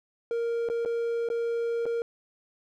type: tone with dropouts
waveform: triangle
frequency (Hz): 466.2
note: A#4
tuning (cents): 0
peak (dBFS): -24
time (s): 0.31-2.02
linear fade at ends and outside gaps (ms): 1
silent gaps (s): 0.688-0.699 / 0.85-0.858 / 1.288-1.301 / 1.856-1.863
effects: none